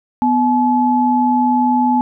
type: tone pair together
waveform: sine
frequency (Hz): 248.1 / 857.5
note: B3 / A5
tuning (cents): +8 / -45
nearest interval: octave + major sixth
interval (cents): 2147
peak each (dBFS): -14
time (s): 0.22-2.01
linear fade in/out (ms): 0
effects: none